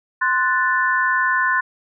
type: chord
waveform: sine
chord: F# diminished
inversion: second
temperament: equal with one note detuned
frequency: 1041.1 / 1480 / 1760 Hz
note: C6 / F#6 / A6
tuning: -9 / 0 / 0 cents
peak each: -20 dBFS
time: 0.21-1.61 s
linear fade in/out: 10 ms
effects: none